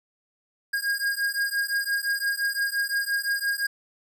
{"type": "beating tone pair", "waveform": "square", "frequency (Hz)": [1624, 1629.8], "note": ["G#6", "G#6"], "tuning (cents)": [-39, -33], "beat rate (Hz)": 5.8, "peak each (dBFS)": -28, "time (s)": [0.73, 3.67], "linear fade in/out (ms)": 10, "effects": []}